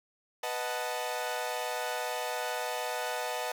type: chord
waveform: sawtooth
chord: B dominant seventh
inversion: none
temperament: equal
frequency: 493.9 / 622.3 / 740 / 880 Hz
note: B4 / D#5 / F#5 / A5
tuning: 0 / 0 / 0 / 0 cents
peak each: -34 dBFS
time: 0.43-3.52 s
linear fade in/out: 5 ms
effects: none